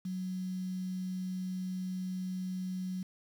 sine tone with quantisation, 185 Hz, F#3, in tune, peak -34 dBFS, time 0.05-3.03 s, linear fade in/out 5 ms, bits 9, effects none

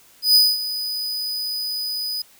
45% pulse tone with ADSR envelope, 4978 Hz, D#8, in tune, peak -9 dBFS, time 0.22-2.22 s, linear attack 130 ms, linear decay 220 ms, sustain -14 dB, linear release 5 ms, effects white hiss -52 dBFS RMS until 2.39 s

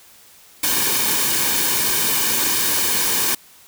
white noise with comb filter, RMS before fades -19 dBFS, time 0.63-3.35 s, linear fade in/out 5 ms, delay 1.5 ms, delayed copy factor -0.6, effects white hiss -48 dBFS RMS until 3.67 s

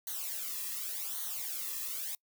blue noise with flanger, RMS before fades -38 dBFS, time 0.07-2.15 s, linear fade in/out 2 ms, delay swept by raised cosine 0.39 to 1.37 ms, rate 0.88 Hz, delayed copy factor -0.85, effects noise-tail reverb RT60 0.1 s tail -26 dB re dry

